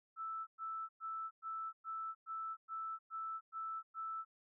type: tone bursts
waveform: sine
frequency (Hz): 1318.5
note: E6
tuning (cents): 0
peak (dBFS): -40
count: 10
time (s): 0.16-4.25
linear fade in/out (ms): 50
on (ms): 310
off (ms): 110
effects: none